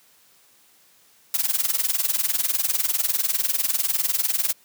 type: noise with tremolo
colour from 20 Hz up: blue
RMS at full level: -19 dBFS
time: 1.34-4.53 s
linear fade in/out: 2 ms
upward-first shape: triangle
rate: 20 Hz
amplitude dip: 95%
effects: white hiss -57 dBFS RMS until 4.64 s + high-pass 100 Hz 12 dB/octave